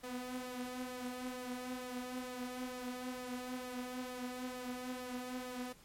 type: tone with flanger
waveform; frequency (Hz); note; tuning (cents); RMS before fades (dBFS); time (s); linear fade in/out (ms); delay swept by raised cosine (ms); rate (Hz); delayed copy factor
sawtooth; 250.9; B3; +28; -43; 0.03-5.73; 10; 1.6 to 5.7; 2.2; +0.55
effects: pink hiss -62 dBFS RMS until 5.84 s + MP3 64 kbps